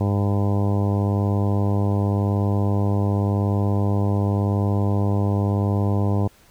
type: harmonic tone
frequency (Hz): 100.9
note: G#2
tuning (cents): -49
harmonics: 1 / 2 / 3 / 4 / 5 / 6 / 7 / 8 / 9 / 10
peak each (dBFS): -19 / -25 / -29 / -31 / -33 / -35 / -36 / -37 / -38 / -39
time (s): 0-6.28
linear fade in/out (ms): 10
effects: pink hiss -54 dBFS RMS until 6.5 s